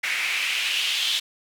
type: noise with band-pass filter sweep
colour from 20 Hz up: white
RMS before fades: -25 dBFS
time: 0.03-1.2 s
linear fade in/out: 10 ms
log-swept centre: 2100 to 3400 Hz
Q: 3.9
effects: none